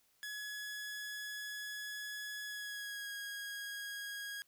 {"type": "tone with pitch glide", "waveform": "sawtooth", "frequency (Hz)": [1689, 1643.8], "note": ["G#6", "G#6"], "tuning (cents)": [29, -18], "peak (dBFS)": -38, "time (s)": [0.23, 4.42], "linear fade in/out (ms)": 0, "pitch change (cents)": -47, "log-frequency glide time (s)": [2.45, 3.12], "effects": ["white hiss -73 dBFS RMS until 4.47 s"]}